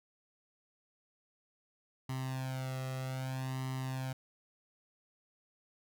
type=tone with flanger; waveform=sawtooth; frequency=130.81 Hz; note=C3; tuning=in tune; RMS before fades=-38 dBFS; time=2.09-4.13 s; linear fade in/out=5 ms; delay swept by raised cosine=1 to 1.55 ms; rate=0.63 Hz; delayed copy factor=+0.9; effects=none